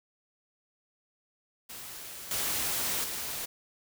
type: noise with level steps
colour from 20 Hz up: white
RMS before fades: -43 / -31 / -36 dBFS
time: 1.69-3.46 s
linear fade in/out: 10 ms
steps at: 2.31 / 3.04 s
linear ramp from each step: 2 ms
effects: none